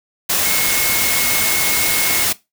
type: tone in noise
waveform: sine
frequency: 2170 Hz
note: C#7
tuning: 37 cents flat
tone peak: -22 dBFS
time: 0.45-2.24 s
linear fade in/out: 10 ms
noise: white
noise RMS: -17 dBFS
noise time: 0.29-2.33 s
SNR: -8 dB
effects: noise-tail reverb RT60 0.2 s tail -18 dB re dry